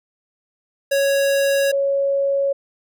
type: tone pair in turn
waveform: square / sine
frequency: 554.4 / 554.4 Hz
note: C#5 / C#5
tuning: 0 / 0 cents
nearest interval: unison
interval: 0 cents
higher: neither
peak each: -16 dBFS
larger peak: neither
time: 0.91-1.72 / 1.72-2.53 s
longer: neither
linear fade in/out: 10 ms
effects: none